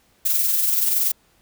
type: noise with amplitude modulation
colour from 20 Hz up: violet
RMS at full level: -18 dBFS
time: 0.25-1.12 s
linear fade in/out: 10 ms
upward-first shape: sine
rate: 21.1 Hz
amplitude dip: 40%
effects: pink hiss -60 dBFS RMS until 1.41 s